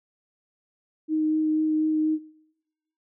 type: tone with vibrato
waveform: sine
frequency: 311.1 Hz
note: D#4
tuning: in tune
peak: -21 dBFS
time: 1.08-2.19 s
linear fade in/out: 50 ms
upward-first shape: sine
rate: 4.1 Hz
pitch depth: 10 cents each way
effects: noise-tail reverb RT60 1.0 s tail -21 dB re dry